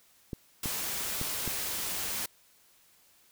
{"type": "clicks", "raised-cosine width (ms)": 3, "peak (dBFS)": -22, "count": 4, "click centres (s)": [0.332, 0.658, 1.214, 1.477]}
{"type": "noise", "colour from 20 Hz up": "white", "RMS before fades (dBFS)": -34, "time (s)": [0.63, 2.26], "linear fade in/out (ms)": 5}
{"effects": ["white hiss -63 dBFS RMS until 3.31 s"]}